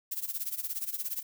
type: noise with tremolo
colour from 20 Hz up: violet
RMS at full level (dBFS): -32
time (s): 0.11-1.23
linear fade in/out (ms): 10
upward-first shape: sine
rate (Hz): 17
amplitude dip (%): 85
effects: none